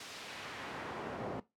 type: noise with band-pass filter sweep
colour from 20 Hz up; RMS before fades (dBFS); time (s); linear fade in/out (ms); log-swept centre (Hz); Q
brown; -43; 0-1.4; 5; 5400 to 550; 0.76
effects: noise-tail reverb RT60 0.2 s tail -17 dB re dry + high-pass 100 Hz 12 dB/octave